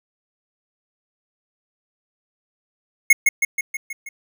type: tone with echo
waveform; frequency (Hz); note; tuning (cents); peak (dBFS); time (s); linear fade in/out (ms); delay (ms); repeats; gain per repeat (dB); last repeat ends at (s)
square; 2165; C#7; -41; -8; 3.1-3.13; 5; 160; 6; -4; 4.09
effects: none